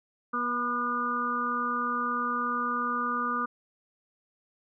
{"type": "harmonic tone with a mistuned harmonic", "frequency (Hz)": 242.1, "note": "B3", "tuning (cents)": -34, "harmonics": [1, 2, 4, 5, 6], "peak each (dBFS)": [-35, -40, -39, -28, -35], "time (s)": [0.33, 3.46], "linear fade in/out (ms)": 10, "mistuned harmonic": 4, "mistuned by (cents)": 36, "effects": []}